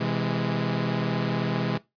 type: tone cluster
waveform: sawtooth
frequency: 128.5 / 164.4 / 206.7 Hz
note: C3 / E3 / G#3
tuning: -31 / -4 / -8 cents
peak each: -25 dBFS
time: 0-1.78 s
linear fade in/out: 10 ms
effects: noise-tail reverb RT60 0.2 s tail -19 dB re dry + resampled to 11025 Hz